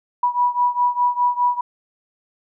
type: beating tone pair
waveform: sine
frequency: 975 / 979.9 Hz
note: B5 / B5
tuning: -23 / -14 cents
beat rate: 4.9 Hz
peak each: -18 / -20 dBFS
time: 0.23-1.61 s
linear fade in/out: 5 ms
effects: none